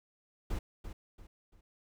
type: noise with echo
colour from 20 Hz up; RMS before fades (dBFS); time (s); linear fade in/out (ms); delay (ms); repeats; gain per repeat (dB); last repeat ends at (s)
brown; -34; 0.5-0.59; 5; 340; 3; -9; 1.61
effects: none

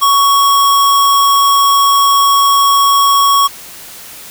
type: tone with sample-and-hold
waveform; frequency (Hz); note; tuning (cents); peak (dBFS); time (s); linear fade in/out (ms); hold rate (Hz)
sine; 1118; C#6; +14; -6; 0.01-3.48; 20; 4410
effects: white hiss -32 dBFS RMS until 4.3 s

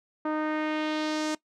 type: tone with low-pass filter sweep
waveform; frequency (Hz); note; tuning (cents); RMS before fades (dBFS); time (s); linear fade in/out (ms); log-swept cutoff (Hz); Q
sawtooth; 308; D#4; -17; -29; 0.25-1.35; 5; 1200 to 7300; 1.5
effects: noise-tail reverb RT60 0.1 s tail -20 dB re dry

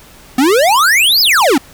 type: exponential two-way sweep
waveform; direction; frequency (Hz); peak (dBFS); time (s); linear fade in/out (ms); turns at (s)
square; up then down; 243.7 to 5280 to 243.7; -8; 0.38-1.58; 5; 1.21
effects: pink hiss -40 dBFS RMS until 1.73 s

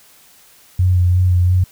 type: tone with vibrato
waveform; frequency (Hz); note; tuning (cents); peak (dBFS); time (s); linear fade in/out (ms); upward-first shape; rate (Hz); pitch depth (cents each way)
sine; 90.3; F#2; -42; -10; 0.79-1.64; 5; sine; 2.9; 26
effects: white hiss -48 dBFS RMS until 1.71 s

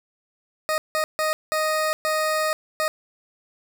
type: tone bursts at uneven times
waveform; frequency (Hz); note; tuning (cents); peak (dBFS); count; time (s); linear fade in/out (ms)
20% pulse; 622.3; D#5; 0; -16; 6; 0.69-0.78 / 0.95-1.04 / 1.19-1.33 / 1.52-1.93 / 2.05-2.53 / 2.8-2.88; 0
effects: none

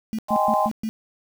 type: tone bursts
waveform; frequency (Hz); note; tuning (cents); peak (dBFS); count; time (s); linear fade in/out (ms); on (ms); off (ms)
sine; 220; A3; 0; -23; 5; 0.13-0.89; 0; 56; 120
type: chord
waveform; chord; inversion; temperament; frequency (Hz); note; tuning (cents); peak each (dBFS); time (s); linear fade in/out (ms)
sine; Ab major seventh; second; just; 623 / 778.7 / 830.6 / 1038.3; Eb5 / G5 / Ab5 / C6; +2 / -12 / 0 / -14; -23; 0.28-0.7; 50
effects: 7-bit

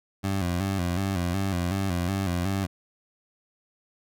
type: tone with vibrato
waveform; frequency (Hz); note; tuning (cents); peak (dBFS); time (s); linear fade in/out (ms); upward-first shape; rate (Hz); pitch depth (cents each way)
20% pulse; 92.5; F#2; 0; -20; 0.23-2.67; 20; square; 2.7; 90
effects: none

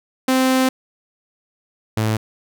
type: tone pair in turn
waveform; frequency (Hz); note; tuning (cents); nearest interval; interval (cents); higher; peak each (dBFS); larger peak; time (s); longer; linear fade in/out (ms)
sawtooth; 260 / 109.32; C4 / A2; -11 / -11; octave + minor third; 1500; first; -10 / -13; first; 0.28-0.69 / 1.97-2.17; first; 5
effects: none

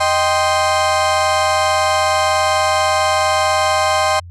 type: chord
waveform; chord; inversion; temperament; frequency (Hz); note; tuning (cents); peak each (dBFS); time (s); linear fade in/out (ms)
35% pulse; C minor; first; equal; 622.3 / 784 / 1046.5; Eb5 / G5 / C6; 0 / 0 / 0; -16; 0-4.2; 10
effects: added 87 Hz sine -32 dBFS peak until 4.3 s + resampled to 22050 Hz

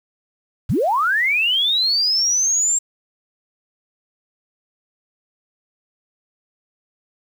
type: linear sweep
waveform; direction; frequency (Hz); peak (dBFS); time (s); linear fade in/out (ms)
sine; up; 66.3 to 7500; -15; 0.69-2.79; 10
effects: 7-bit

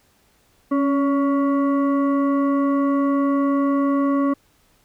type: tone with frequency modulation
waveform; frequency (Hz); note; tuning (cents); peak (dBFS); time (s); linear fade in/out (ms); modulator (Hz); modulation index
sine; 277.2; C#4; 0; -16; 0.71-4.34; 10; 843; 0.68
effects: pink hiss -60 dBFS RMS until 4.84 s

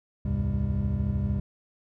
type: tone cluster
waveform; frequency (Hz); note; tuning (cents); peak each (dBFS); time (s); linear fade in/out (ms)
triangle; 68.1 / 81.2 / 101.1 / 131.6 / 200; C#2 / E2 / G#2 / C3 / G3; -30 / -26 / -46 / +10 / +35; -29; 0.25-1.4; 5
effects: none

